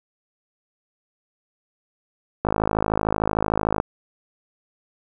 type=click train; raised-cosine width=1 ms; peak=-6 dBFS; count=73; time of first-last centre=2.45-3.801 s; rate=53.3 Hz; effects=none